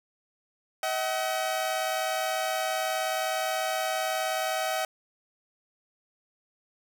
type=tone pair together; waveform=sawtooth; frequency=636.8 / 756 Hz; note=D#5 / F#5; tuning=+40 / +37 cents; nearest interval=minor third; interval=297 cents; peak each=-26 dBFS; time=0.83-4.85 s; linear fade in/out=2 ms; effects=none